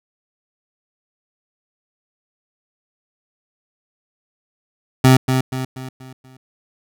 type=tone with echo; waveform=25% pulse; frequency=130 Hz; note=C3; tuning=11 cents flat; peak=-4 dBFS; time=5.04-5.17 s; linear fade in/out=5 ms; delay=240 ms; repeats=5; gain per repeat=-7 dB; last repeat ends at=6.37 s; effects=none